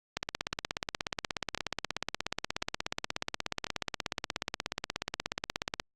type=two click trains; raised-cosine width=0.2 ms; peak=-18 / -13 dBFS; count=4 / 95; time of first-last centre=0.53-3.668 / 0.17-5.799 s; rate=0.956 / 16.7 Hz; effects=Opus 48 kbps